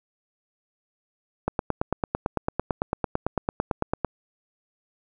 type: click train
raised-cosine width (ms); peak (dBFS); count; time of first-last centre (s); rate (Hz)
1; -9; 24; 1.48-4.047; 8.96
effects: none